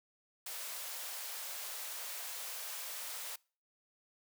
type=high-pass noise; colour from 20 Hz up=white; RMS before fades=-43 dBFS; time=0.46-3.36 s; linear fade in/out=5 ms; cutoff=480 Hz; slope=48 dB/octave; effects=noise-tail reverb RT60 0.4 s tail -25 dB re dry